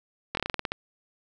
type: slowing click train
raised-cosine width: 0.3 ms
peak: -12 dBFS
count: 10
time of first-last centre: 0.35-0.719 s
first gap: 22 ms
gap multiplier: 1.15
effects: none